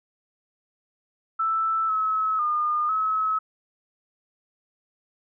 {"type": "tone with pitch steps", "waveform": "sine", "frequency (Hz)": [1321, 1290, 1216, 1288], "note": ["E6", "E6", "D#6", "E6"], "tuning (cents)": [3, -38, -40, -41], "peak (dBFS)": -21, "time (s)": [1.39, 3.39], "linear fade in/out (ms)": 10, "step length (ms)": 500, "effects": []}